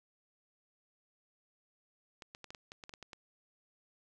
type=clicks; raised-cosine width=0.2 ms; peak=-30 dBFS; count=11; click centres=2.222 / 2.349 / 2.443 / 2.505 / 2.548 / 2.719 / 2.838 / 2.894 / 2.938 / 3.027 / 3.132 s; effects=none